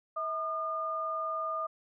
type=tone pair together; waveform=sine; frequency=644.3 / 1215 Hz; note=E5 / D#6; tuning=-40 / -42 cents; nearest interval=major seventh; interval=1098 cents; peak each=-37 / -32 dBFS; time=0.16-1.67 s; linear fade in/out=10 ms; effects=none